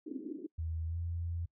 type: band-pass noise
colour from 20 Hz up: pink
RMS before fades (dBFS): -42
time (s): 0.06-0.47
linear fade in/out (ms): 10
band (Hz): 260 to 350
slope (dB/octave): 48
type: tone with pitch glide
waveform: sine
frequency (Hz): 81.2 to 84.89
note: E2 to F2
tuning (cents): -26 to -49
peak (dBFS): -34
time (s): 0.58-1.46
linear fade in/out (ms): 10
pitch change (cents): +77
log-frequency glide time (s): 0.87-0.97
effects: noise-tail reverb RT60 0.1 s tail -25 dB re dry